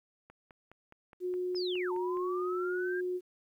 click train, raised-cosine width 0.5 ms, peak -38 dBFS, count 10, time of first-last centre 0.3-2.171 s, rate 4.81 Hz
sine tone, 362.4 Hz, F#4, 36 cents flat, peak -31 dBFS, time 1.2-3.21 s, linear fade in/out 50 ms
sine linear two-way sweep, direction down then up, 5280 to 880 to 1625 Hz, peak -37 dBFS, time 1.55-3.01 s, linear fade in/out 10 ms, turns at 1.92 s
effects 11-bit

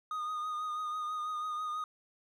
triangle tone with vibrato, 1235 Hz, D#6, 13 cents flat, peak -32 dBFS, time 0.11-1.84 s, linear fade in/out 2 ms, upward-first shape triangle, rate 6.1 Hz, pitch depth 34 cents each way, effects none

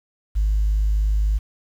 sine tone, 51.8 Hz, G#1, 4 cents flat, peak -15 dBFS, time 0.35-1.39 s, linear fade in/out 20 ms, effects tanh soft clip ceiling -13 dBFS + 8-bit

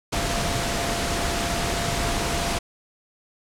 sine tone in noise, 688 Hz, F5, 26 cents flat, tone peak -31 dBFS, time 0.12-2.59 s, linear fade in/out 10 ms, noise pink, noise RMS -25 dBFS, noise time 0.12-2.59 s, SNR -9 dB, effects low-pass 9000 Hz 12 dB/octave

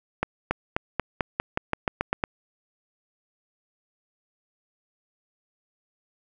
accelerating click train, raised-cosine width 0.5 ms, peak -8 dBFS, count 12, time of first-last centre 0.23-2.239 s, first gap 280 ms, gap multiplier 0.91, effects none

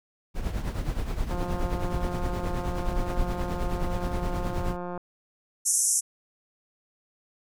brown noise with tremolo, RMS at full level -26 dBFS, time 0.34-4.77 s, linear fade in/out 50 ms, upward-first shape triangle, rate 9.5 Hz, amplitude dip 70%
click train, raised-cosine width 1 ms, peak -22 dBFS, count 650, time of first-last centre 1.31-4.977 s, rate 177 Hz
white band-pass noise, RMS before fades -24 dBFS, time 5.65-6.01 s, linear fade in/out 20 ms, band 5700 to 11000 Hz, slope 96 dB/octave
effects none

